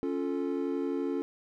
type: chord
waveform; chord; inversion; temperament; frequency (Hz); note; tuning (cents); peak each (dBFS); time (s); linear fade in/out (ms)
triangle; Db augmented; none; equal; 277.2 / 349.2 / 440; Db4 / F4 / A4; 0 / 0 / 0; -30 / -32 / -33; 0.03-1.22; 0
effects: none

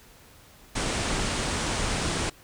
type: low-pass noise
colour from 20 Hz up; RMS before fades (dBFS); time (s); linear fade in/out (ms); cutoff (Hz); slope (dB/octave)
pink; -28; 0.75-2.3; 10; 9600; 96
effects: pink hiss -53 dBFS RMS until 2.43 s

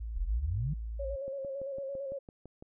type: tone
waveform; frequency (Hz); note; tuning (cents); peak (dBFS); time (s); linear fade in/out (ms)
sine; 55.6; A1; +19; -35; 0-1.16; 10
type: exponential sweep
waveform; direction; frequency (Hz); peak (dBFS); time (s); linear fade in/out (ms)
sine; up; 34.48 to 161.9; -30; 0.16-0.74; 10
type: tone with vibrato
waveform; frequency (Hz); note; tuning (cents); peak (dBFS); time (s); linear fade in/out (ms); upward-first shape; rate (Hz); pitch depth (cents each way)
sine; 547; C#5; -23; -35; 0.99-2.19; 10; square; 8.9; 36
type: click train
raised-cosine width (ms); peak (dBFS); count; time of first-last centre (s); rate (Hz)
2; -34; 9; 1.28-2.625; 5.95
effects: none

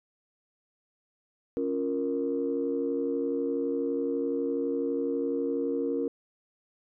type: chord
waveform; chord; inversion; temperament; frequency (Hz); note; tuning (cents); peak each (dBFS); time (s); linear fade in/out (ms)
sine; Bb minor; first; equal; 277.2 / 349.2 / 466.2; Db4 / F4 / Bb4; 0 / 0 / 0; -30 / -33 / -29; 1.57-6.08; 0
effects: tanh soft clip ceiling -18 dBFS

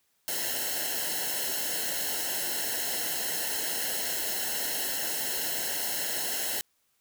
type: noise with comb filter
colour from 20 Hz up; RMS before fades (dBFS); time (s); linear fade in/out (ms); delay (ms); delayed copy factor
white; -31; 0.28-6.61; 0; 0.84; -0.95
effects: white hiss -72 dBFS RMS until 7 s

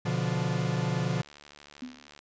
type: chord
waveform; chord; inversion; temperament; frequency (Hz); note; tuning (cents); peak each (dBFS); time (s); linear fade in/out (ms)
45% pulse; B diminished; none; equal with one note detuned; 123.47 / 145.15 / 174.61; B2 / D3 / F3; 0 / -20 / 0; -31; 0.05-1.22; 10
type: click train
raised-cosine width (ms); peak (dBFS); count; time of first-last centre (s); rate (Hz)
0.2; -31; 80; 1.11-2.191; 73.1
type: tone with exponential decay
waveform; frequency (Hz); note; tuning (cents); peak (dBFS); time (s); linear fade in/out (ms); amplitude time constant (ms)
sine; 251.2; B3; +30; -32; 1.82-2.08; 5; 56
effects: resampled to 16000 Hz

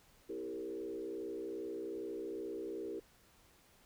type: tone with frequency modulation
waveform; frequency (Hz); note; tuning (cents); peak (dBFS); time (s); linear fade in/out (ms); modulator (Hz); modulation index
sine; 393.6; G4; +7; -39; 0.29-3; 10; 62.5; 1.3
effects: pink hiss -66 dBFS RMS until 3.85 s

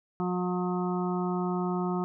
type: harmonic tone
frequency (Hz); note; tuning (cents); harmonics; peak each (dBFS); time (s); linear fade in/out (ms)
180; F#3; -47; 1 / 2 / 4 / 5 / 6 / 7; -29 / -32 / -37 / -39 / -41 / -39; 0.2-2.04; 0
effects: none

